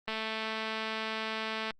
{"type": "click train", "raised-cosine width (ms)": 0.3, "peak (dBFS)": -19, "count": 359, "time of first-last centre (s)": [0.08, 1.707], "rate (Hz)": 220, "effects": ["Opus 24 kbps"]}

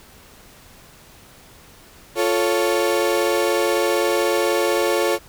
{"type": "chord", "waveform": "35% pulse", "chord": "F augmented", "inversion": "none", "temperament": "equal with one note detuned", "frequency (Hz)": [349.2, 440, 556], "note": ["F4", "A4", "C#5"], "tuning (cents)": [0, 0, 5], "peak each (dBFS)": -20, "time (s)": [2.15, 5.19], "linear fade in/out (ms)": 50, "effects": ["pink hiss -47 dBFS RMS until 5.28 s"]}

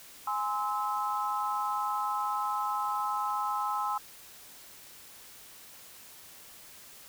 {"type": "chord", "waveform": "sine", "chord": "Ab augmented", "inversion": "none", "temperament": "just", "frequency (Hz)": [830.6, 1038.3, 1297.8], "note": ["Ab5", "C6", "E6"], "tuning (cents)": [0, -14, -27], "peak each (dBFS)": -33, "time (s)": [0.27, 3.98], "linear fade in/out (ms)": 5, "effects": ["white hiss -51 dBFS RMS until 7.08 s"]}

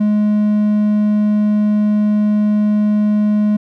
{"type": "tone", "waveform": "triangle", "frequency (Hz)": 210, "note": "G#3", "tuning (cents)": 19, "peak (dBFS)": -9, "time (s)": [0, 3.57], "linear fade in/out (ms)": 10, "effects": []}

